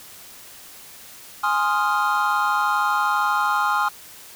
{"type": "chord", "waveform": "triangle", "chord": "F minor seventh", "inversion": "first", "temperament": "equal", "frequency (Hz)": [830.6, 1046.5, 1244.5, 1396.9], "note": ["Ab5", "C6", "Eb6", "F6"], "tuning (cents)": [0, 0, 0, 0], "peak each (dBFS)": -22, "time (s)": [1.43, 3.89], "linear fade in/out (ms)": 10, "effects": ["white hiss -43 dBFS RMS until 4.35 s"]}